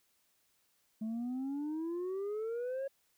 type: exponential sweep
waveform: sine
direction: up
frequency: 215.2 to 554 Hz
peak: -32 dBFS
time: 1.01-2.88 s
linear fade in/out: 10 ms
effects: tanh soft clip ceiling -34 dBFS + white hiss -74 dBFS RMS until 3.17 s